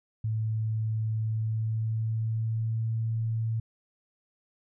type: tone with pitch glide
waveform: sine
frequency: 110 to 112.64 Hz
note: A2 to A2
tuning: 0 to +41 cents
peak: -26 dBFS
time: 0.24-3.6 s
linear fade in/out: 5 ms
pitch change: +41 cents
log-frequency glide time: 1.17-2.95 s
effects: none